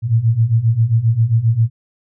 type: beating tone pair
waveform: sine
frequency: 110 / 117.5 Hz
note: A2 / A#2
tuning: 0 / +14 cents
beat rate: 7.5 Hz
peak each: -16 / -13 dBFS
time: 0.02-1.7 s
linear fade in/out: 50 ms
effects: none